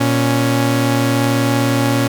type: tone pair together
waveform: sawtooth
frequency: 118.64 / 277.9 Hz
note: A#2 / C#4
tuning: +31 / +4 cents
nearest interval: octave + minor third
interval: 1473 cents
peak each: -12 dBFS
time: 0-2.08 s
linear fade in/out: 10 ms
effects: none